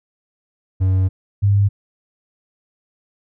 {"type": "tone pair in turn", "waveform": ["triangle", "sine"], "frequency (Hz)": [94, 100.71], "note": ["F#2", "G2"], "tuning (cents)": [28, 47], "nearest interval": "minor second", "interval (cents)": 119, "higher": "second", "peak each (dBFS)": -11, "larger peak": "neither", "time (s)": [[0.8, 1.09], [1.42, 1.69]], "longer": "first", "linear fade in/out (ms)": 20, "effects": []}